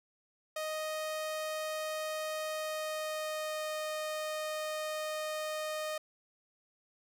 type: tone with pitch glide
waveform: sawtooth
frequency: 622.3 to 617.6 Hz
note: D#5 to D#5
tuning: 0 to -13 cents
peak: -31 dBFS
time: 0.56-5.98 s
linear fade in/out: 5 ms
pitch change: -13 cents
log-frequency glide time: 2.5-3.69 s
effects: none